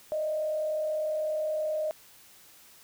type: tone with frequency modulation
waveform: sine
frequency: 618 Hz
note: D#5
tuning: 12 cents flat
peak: -27 dBFS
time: 0.12-1.91 s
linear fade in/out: 0 ms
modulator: 39.8 Hz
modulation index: 0.42
effects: white hiss -55 dBFS RMS until 2.83 s